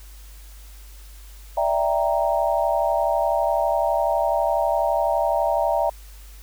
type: chord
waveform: sine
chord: E half-diminished seventh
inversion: third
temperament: equal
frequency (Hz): 587.3 / 659.3 / 784 / 932.3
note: D5 / E5 / G5 / Bb5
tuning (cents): 0 / 0 / 0 / 0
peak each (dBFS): -24 / -22 / -25 / -25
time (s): 1.57-5.9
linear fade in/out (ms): 5
effects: added 50 Hz sine -40 dBFS peak until 6.42 s + white hiss -50 dBFS RMS until 6.42 s